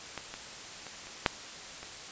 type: clicks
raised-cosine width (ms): 0.3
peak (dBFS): -20 / -23 / -27 / -29 / -6 / -26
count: 6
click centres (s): 0.177 / 0.34 / 0.867 / 1.07 / 1.262 / 1.83
effects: white hiss -44 dBFS RMS until 2.11 s + resampled to 16000 Hz